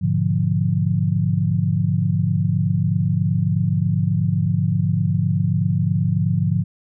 sine chord, G# diminished seventh, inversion none, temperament equal, 103.83 / 123.47 / 146.83 / 174.61 Hz, G#2 / B2 / D3 / F3, 0 / 0 / 0 / 0 cents, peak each -21 / -26 / -21 / -21 dBFS, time 0.01-6.64 s, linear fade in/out 20 ms, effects none

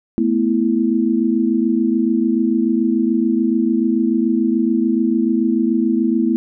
sine chord, A suspended second, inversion none, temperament equal, 220 / 246.9 / 329.6 Hz, A3 / B3 / E4, 0 / 0 / 0 cents, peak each -18 dBFS, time 0.18-6.36 s, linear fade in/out 0 ms, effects none

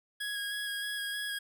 25% pulse tone with vibrato, 1654 Hz, G#6, 8 cents flat, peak -30 dBFS, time 0.2-1.39 s, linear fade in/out 10 ms, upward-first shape square, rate 3.2 Hz, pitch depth 13 cents each way, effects none

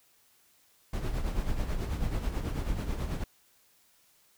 brown noise with tremolo, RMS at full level -29 dBFS, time 0.93-3.24 s, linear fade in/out 5 ms, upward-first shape sine, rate 9.2 Hz, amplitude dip 55%, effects white hiss -65 dBFS RMS until 4.37 s

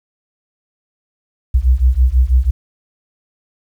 sine beating tone pair, 60.2 / 66.3 Hz, B1 / C2, -44 / +23 cents, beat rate 6.1 Hz, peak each -12 dBFS, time 1.54-2.51 s, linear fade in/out 10 ms, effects 8-bit

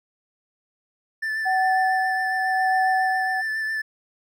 triangle tone with vibrato, 1760 Hz, A6, in tune, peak -22 dBFS, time 1.22-3.82 s, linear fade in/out 10 ms, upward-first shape sine, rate 7.3 Hz, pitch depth 20 cents each way
sine tone with tremolo, 753 Hz, F#5, 30 cents sharp, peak -18 dBFS, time 1.45-3.42 s, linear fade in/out 20 ms, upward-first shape sine, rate 0.91 Hz, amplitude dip 55%
effects none

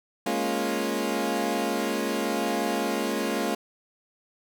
20% pulse chord, Bb minor seventh, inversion third, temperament equal, 207.7 / 233.1 / 277.2 / 349.2 Hz, Ab3 / Bb3 / Db4 / F4, 0 / 0 / 0 / 0 cents, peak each -26 dBFS, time 0.26-3.55 s, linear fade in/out 5 ms, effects none

